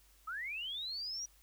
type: linear sweep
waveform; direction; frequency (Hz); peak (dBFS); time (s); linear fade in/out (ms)
sine; up; 1232 to 5840; -38; 0.27-1.26; 10
effects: added 50 Hz sine -65 dBFS peak until 1.42 s + white hiss -67 dBFS RMS until 1.42 s